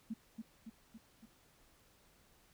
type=tone with echo; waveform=sine; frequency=223.5 Hz; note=A3; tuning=27 cents sharp; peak=-37 dBFS; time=0.1-0.14 s; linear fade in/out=10 ms; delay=280 ms; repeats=4; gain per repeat=-4 dB; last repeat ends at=1.26 s; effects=pink hiss -68 dBFS RMS until 2.53 s